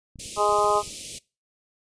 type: clicks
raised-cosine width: 5 ms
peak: -33 dBFS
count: 12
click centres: 0.158 / 0.189 / 0.259 / 0.376 / 0.493 / 0.525 / 0.587 / 0.645 / 0.703 / 0.755 / 0.832 / 0.877 s
type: band-stop noise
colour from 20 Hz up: white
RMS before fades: -35 dBFS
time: 0.19-1.19 s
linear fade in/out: 10 ms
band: 560 to 2400 Hz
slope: 48 dB/octave
type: harmonic tone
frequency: 207.4 Hz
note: G#3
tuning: 2 cents flat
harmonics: 2 / 3 / 4 / 5 / 6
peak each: -25 / -25 / -25 / -25 / -25 dBFS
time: 0.36-0.83 s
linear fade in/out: 50 ms
effects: noise-tail reverb RT60 0.3 s tail -22 dB re dry + resampled to 22050 Hz